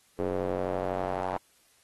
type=tone with band-pass filter sweep; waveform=square; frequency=46.03 Hz; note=F#1; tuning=8 cents flat; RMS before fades=-31 dBFS; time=0.19-1.37 s; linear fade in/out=0 ms; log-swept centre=440 to 810 Hz; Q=2.7; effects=white hiss -64 dBFS RMS until 1.83 s + AAC 32 kbps